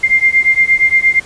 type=beating tone pair; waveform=sine; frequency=2100 / 2108.6 Hz; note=C7 / C7; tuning=+6 / +13 cents; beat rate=8.6 Hz; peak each=-11 dBFS; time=0.03-1.2 s; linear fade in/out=10 ms; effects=pink hiss -36 dBFS RMS until 1.25 s + resampled to 22050 Hz